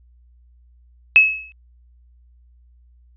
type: tone with exponential decay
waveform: sine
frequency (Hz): 2583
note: E7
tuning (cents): -36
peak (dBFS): -4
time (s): 1.16-1.52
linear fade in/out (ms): 0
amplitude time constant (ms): 78
effects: added 60 Hz sine -49 dBFS peak until 3.16 s + resampled to 8000 Hz